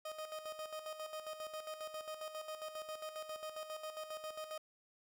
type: tone with tremolo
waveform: 30% pulse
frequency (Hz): 622.3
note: D#5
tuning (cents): 0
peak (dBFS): -39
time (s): 0.05-4.58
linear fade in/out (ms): 5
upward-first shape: square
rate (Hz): 7.4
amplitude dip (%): 60
effects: none